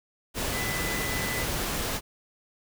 sine tone in noise, 2000 Hz, B6, 21 cents sharp, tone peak -33 dBFS, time 0.51-1.46 s, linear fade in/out 50 ms, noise pink, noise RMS -30 dBFS, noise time 0.34-2.01 s, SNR -6 dB, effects none

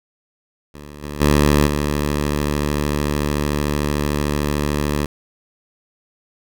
10% pulse tone with level steps, 73.42 Hz, D2, in tune, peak -27 / -19 / -4 / -10 dBFS, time 0.74-5.06 s, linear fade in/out 5 ms, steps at 1.02 / 1.2 / 1.66 s, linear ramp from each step 20 ms, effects none

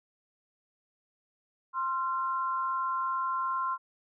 sine tone pair together, 1049.6 / 1367 Hz, C6 / F6, +5 / -37 cents, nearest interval perfect fourth, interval 458 cents, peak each -29 / -34 dBFS, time 1.73-3.78 s, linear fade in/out 50 ms, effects none

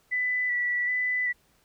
sine tone with vibrato, 1975.5 Hz, B6, in tune, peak -24 dBFS, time 0.11-1.33 s, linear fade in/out 20 ms, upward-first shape square, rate 1.3 Hz, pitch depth 18 cents each way, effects pink hiss -65 dBFS RMS until 1.64 s

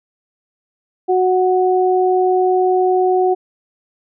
sine tone pair together, 368.7 / 739 Hz, F#4 / F#5, -6 / -2 cents, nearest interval octave, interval 1204 cents, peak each -13 / -16 dBFS, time 1.08-3.35 s, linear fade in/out 20 ms, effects none

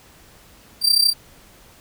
40% pulse tone with amplitude modulation, 4700 Hz, D8, 1 cent sharp, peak -9 dBFS, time 0.81-1.14 s, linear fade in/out 50 ms, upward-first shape sine, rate 32.7 Hz, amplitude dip 80%, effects pink hiss -49 dBFS RMS until 1.8 s

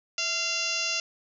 harmonic tone with a mistuned harmonic, 690 Hz, F5, 21 cents flat, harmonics 1 / 2 / 3 / 4 / 5 / 6 / 7 / 8 / 9 / 10, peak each -42 / -39 / -40 / -30 / -39 / -38 / -33 / -35 / -35 / -42 dBFS, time 0.18-1 s, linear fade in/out 2 ms, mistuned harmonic 1, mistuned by -97 cents, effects none

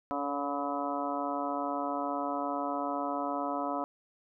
harmonic tone with a mistuned harmonic, 142.4 Hz, C#3, 47 cents sharp, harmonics 2 / 3 / 4 / 5 / 6 / 7 / 8 / 9, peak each -36 / -45 / -38 / -36 / -46 / -37 / -45 / -39 dBFS, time 0.11-3.84 s, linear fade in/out 0 ms, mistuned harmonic 3, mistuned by +52 cents, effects none

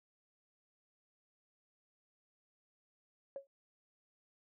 sine tone with exponential decay, 551 Hz, C#5, 11 cents flat, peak -36 dBFS, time 3.36-3.47 s, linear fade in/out 1 ms, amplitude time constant 23 ms, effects tanh soft clip ceiling -33 dBFS

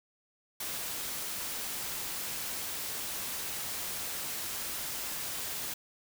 white noise, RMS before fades -37 dBFS, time 0.6-5.74 s, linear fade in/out 5 ms, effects none

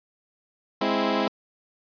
15% pulse chord, Ab augmented, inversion none, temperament equal, 207.7 / 261.6 / 329.6 Hz, Ab3 / C4 / E4, 0 / 0 / 0 cents, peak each -20 dBFS, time 0.81-1.28 s, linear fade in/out 5 ms, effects resampled to 11025 Hz

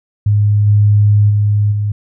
sine tone with level steps, 103.83 Hz, G#2, in tune, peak -8 / -6 / -9 / -13 dBFS, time 0.26-1.92 s, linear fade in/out 5 ms, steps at 0.66 / 1.29 / 1.71 s, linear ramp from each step 20 ms, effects none

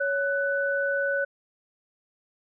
sine tone pair together, 558 / 1493.5 Hz, C#5 / F#6, +11 / +16 cents, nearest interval octave + perfect fourth, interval 1705 cents, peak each -26 dBFS, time 0-1.25 s, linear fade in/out 10 ms, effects none

